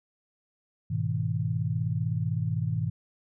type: chord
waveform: sine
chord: G# minor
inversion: none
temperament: equal with one note detuned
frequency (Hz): 103.83 / 123.47 / 159.48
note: G#2 / B2 / D#3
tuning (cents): 0 / 0 / +43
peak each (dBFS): -30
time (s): 0.9-2.9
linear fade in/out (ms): 10
effects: none